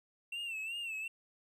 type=tone with vibrato; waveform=triangle; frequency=2700 Hz; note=E7; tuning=41 cents sharp; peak=-36 dBFS; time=0.32-1.08 s; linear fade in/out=5 ms; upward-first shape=sine; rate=2.7 Hz; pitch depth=87 cents each way; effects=none